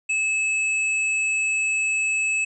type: tone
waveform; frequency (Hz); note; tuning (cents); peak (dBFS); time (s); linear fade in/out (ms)
square; 2600; E7; -24; -21; 0.09-2.45; 10
effects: resampled to 24000 Hz